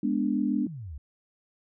sine chord, G# diminished, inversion none, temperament equal, 207.7 / 246.9 / 293.7 Hz, G#3 / B3 / D4, 0 / 0 / 0 cents, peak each -28 dBFS, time 0.03-0.67 s, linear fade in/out 5 ms
sine exponential sweep, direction down, 220 to 64.6 Hz, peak -36 dBFS, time 0.62-0.98 s, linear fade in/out 5 ms
effects none

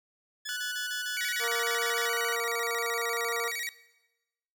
15% pulse tone bursts, 1715 Hz, A6, 45 cents flat, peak -29 dBFS, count 11, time 0.45-2.08 s, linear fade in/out 10 ms, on 120 ms, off 31 ms
sawtooth tone, 1480 Hz, F#6, in tune, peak -30 dBFS, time 0.49-2.35 s, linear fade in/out 0 ms
sawtooth tone with vibrato, 2075 Hz, C7, 15 cents flat, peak -29 dBFS, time 1.17-3.69 s, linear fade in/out 0 ms, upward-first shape square, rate 13 Hz, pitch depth 150 cents each way
harmonic tone, 233.1 Hz, A#3, in tune, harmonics 2 / 3 / 4 / 5 / 6, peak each -33 / -40 / -43 / -37 / -39 dBFS, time 1.39-3.52 s, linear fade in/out 50 ms
effects noise-tail reverb RT60 1.0 s tail -18 dB re dry

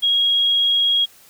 sine tone, 3292 Hz, G#7, 16 cents flat, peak -14 dBFS, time 0.02-1.06 s, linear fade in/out 20 ms, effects white hiss -49 dBFS RMS until 1.29 s

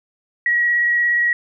sine tone with vibrato, 1912 Hz, A#6, 43 cents sharp, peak -14 dBFS, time 0.46-1.33 s, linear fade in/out 2 ms, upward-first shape triangle, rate 17 Hz, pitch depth 15 cents each way, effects none

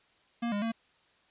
square tone with pitch steps, 235 / 204.2 / 227.5 Hz, A#3 / G#3 / A#3, +14 / -29 / -42 cents, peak -30 dBFS, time 0.42-0.72 s, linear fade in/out 10 ms, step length 100 ms, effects white hiss -66 dBFS RMS until 1.3 s + resampled to 8000 Hz

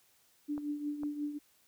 sine tone with tremolo, 293.7 Hz, D4, in tune, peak -31 dBFS, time 0.48-1.39 s, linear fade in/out 20 ms, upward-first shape triangle, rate 5.6 Hz, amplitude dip 70%
clicks, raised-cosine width 1 ms, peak -32 dBFS, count 2, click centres 0.579 / 1.034 s
effects white hiss -68 dBFS RMS until 1.67 s

